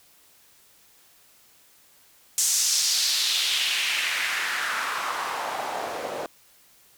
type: noise with band-pass filter sweep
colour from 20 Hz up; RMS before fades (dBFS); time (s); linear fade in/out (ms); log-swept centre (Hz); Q
white; -26; 2.38-6.26; 0; 7200 to 500; 2.3
effects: white hiss -57 dBFS RMS until 6.97 s